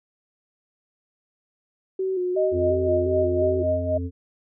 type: tone with vibrato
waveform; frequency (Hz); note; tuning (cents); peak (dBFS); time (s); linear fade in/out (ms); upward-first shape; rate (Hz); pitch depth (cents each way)
sine; 370; F#4; 0; -22; 1.99-3.63; 5; square; 2.8; 41
type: tone with tremolo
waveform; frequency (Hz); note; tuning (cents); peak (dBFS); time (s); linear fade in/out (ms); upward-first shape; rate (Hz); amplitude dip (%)
sine; 622.3; D#5; 0; -19; 2.36-3.98; 10; sine; 3.9; 70
type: harmonic tone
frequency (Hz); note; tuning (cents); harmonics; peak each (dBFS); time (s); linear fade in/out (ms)
87.9; F2; +12; 1 / 3 / 5; -27 / -31 / -38; 2.51-4.11; 50
effects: none